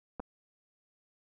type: clicks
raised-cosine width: 1 ms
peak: -25 dBFS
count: 2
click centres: 0.197 / 0.201 s
effects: none